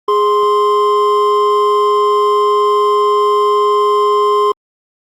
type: tone pair together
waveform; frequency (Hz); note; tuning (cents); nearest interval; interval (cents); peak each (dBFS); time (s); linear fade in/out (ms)
triangle; 414.9 / 1046.5; G#4 / C6; -2 / 0; octave + major third; 1602; -10; 0.08-4.52; 5
effects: Opus 24 kbps